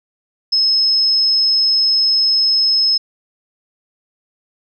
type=tone; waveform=sine; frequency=5180 Hz; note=E8; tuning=31 cents flat; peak=-11 dBFS; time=0.52-2.98 s; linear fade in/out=10 ms; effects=none